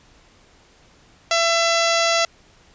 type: harmonic tone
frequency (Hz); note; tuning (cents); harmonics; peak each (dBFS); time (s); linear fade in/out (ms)
671; E5; +31; 1 / 2 / 3 / 4 / 5 / 6 / 7 / 8 / 9 / 10; -20 / -23 / -25 / -26 / -27 / -28 / -28 / -29 / -30 / -30; 1.31-2.25; 2
effects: pink hiss -53 dBFS RMS until 2.74 s + resampled to 16000 Hz